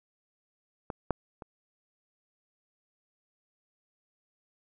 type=clicks; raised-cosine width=1 ms; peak=-20 / -12 / -28 dBFS; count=3; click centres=0.902 / 1.107 / 1.422 s; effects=none